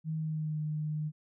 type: tone with pitch glide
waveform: sine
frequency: 158 to 152.79 Hz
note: D#3 to D#3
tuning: +27 to -31 cents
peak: -31 dBFS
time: 0.04-1.12 s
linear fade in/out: 50 ms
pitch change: -58 cents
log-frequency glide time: 0.16-0.61 s
effects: none